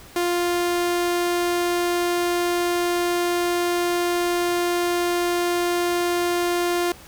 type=tone; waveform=sawtooth; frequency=350 Hz; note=F4; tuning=4 cents sharp; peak=-16 dBFS; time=0.16-6.92 s; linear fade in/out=2 ms; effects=pink hiss -45 dBFS RMS until 7.07 s